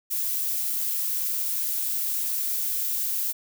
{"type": "noise", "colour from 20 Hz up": "violet", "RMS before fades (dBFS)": -27, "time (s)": [0.1, 3.33], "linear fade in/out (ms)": 20, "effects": []}